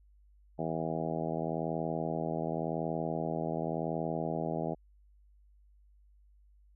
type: harmonic tone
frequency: 80.9 Hz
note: E2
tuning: 32 cents flat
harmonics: 2 / 3 / 4 / 5 / 6 / 7 / 8 / 9 / 10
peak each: -37 / -40 / -40 / -41 / -41 / -42 / -39 / -42 / -44 dBFS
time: 0.58-4.75 s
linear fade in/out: 20 ms
effects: added 50 Hz sine -59 dBFS peak until 6.75 s